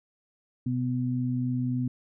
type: tone pair together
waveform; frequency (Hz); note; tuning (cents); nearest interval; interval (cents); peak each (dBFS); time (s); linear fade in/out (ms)
sine; 126.58 / 250.1; B2 / B3; +43 / +22; octave; 1179; -28; 0.66-1.88; 5
effects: none